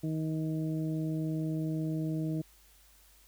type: harmonic tone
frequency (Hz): 157.7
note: D#3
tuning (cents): +24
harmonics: 1 / 2 / 3 / 4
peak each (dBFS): -32 / -34 / -47 / -46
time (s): 0.03-2.42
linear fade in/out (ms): 10
effects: added 50 Hz sine -62 dBFS peak until 3.27 s + white hiss -62 dBFS RMS until 3.27 s